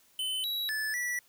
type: tone with pitch steps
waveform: square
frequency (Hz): 3039 / 3889 / 1738 / 1953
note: F#7 / B7 / A6 / B6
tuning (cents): +46 / -27 / -22 / -20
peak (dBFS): -31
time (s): 0.19-1.19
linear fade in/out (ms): 2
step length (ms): 250
effects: white hiss -64 dBFS RMS until 1.28 s